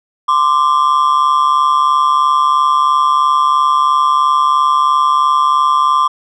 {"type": "ring-modulated tone", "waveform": "triangle", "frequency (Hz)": 1108.7, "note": "C#6", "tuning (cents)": 0, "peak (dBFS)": -4, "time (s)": [0.28, 6.08], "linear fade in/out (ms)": 10, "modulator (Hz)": 71.5, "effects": ["resampled to 24000 Hz"]}